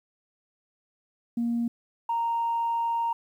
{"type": "tone pair in turn", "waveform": "sine", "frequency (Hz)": [235.1, 928.3], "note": ["A#3", "A#5"], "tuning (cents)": [15, -7], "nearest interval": "2 octaves", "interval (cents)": 2378, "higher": "second", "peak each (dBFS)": -23, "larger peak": "neither", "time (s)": [[1.37, 1.68], [2.09, 3.13]], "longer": "second", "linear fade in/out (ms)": 5, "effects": ["tanh soft clip ceiling -20 dBFS", "10-bit"]}